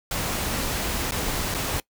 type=noise with dropouts; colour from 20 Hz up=pink; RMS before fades=-27 dBFS; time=0.11-1.8 s; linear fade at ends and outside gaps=2 ms; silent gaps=1.11-1.12 / 1.542-1.546 s; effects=noise-tail reverb RT60 0.1 s tail -22 dB re dry